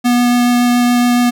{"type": "tone with vibrato", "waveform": "square", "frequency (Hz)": 243.2, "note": "B3", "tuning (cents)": -26, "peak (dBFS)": -10, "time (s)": [0.04, 1.31], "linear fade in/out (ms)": 20, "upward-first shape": "triangle", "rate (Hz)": 7.1, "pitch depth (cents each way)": 9, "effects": []}